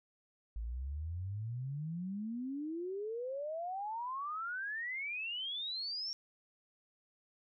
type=exponential sweep; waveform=sine; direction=up; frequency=52.9 to 5588 Hz; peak=-37 dBFS; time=0.56-6.13 s; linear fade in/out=0 ms; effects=none